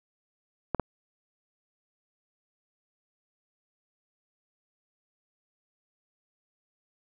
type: clicks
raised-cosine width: 1 ms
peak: -12 dBFS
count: 2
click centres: 0.747 / 0.797 s
effects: none